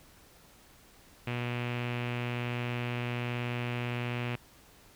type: tone with low-pass filter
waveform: sawtooth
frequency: 121.2 Hz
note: B2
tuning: 32 cents flat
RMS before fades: -34 dBFS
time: 1.27-4.36 s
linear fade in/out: 5 ms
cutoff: 2600 Hz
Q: 3.8
effects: pink hiss -58 dBFS RMS until 4.95 s